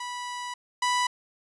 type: tone pair in turn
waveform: sawtooth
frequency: 982 / 987.7 Hz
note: B5 / B5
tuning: -10 / 0 cents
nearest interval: unison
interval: 10 cents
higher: second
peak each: -29 / -19 dBFS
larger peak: second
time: 0-0.54 / 0.82-1.07 s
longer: first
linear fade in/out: 5 ms
effects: resampled to 22050 Hz